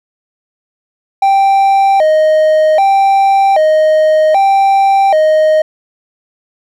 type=tone with vibrato; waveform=triangle; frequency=698.5 Hz; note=F5; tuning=in tune; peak=-4 dBFS; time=1.22-5.62 s; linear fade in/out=5 ms; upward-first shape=square; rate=0.64 Hz; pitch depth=200 cents each way; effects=none